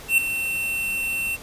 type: tone with ADSR envelope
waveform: square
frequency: 2700 Hz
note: E7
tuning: 41 cents sharp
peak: -13 dBFS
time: 0.08-1.37 s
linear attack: 99 ms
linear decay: 3 ms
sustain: -11 dB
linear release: 28 ms
effects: pink hiss -41 dBFS RMS until 1.42 s + resampled to 32000 Hz